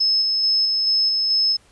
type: tone with tremolo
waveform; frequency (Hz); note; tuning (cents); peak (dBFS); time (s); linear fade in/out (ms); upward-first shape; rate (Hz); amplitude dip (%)
sine; 5200; E8; -24; -15; 0-1.57; 10; square; 2.3; 25
effects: pink hiss -55 dBFS RMS until 1.71 s + resampled to 24000 Hz